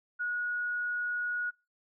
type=tone; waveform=sine; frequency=1454 Hz; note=F#6; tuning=31 cents flat; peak=-30 dBFS; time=0.19-1.51 s; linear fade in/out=20 ms; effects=noise-tail reverb RT60 0.3 s tail -26 dB re dry

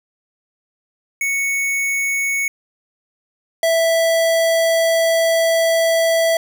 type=tone pair in turn; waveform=square; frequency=2217 / 659.1 Hz; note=C#7 / E5; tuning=0 / 0 cents; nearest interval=octave + major sixth; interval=2100 cents; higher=first; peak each=-18 / -14 dBFS; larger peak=second; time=1.21-2.48 / 3.63-6.37 s; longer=second; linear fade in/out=2 ms; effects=none

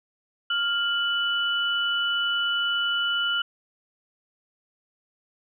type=tone pair together; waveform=sine; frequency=1401 / 2969 Hz; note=F6 / F#7; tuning=+5 / +5 cents; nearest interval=octave + minor second; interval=1300 cents; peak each=-25 dBFS; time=0.5-3.42 s; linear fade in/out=5 ms; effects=none

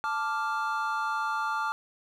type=chord; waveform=triangle; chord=D minor; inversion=second; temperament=equal; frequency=880 / 1174.7 / 1396.9 Hz; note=A5 / D6 / F6; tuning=0 / 0 / 0 cents; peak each=-30 dBFS; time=0.04-1.72 s; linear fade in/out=0 ms; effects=none

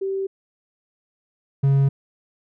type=tone pair in turn; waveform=sine / triangle; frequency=387.6 / 137.75 Hz; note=G4 / C#3; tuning=-20 / -11 cents; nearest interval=octave + tritone; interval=1791 cents; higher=first; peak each=-22 / -12 dBFS; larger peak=second; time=0.01-0.27 / 1.63-1.89 s; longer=neither; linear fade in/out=10 ms; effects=none

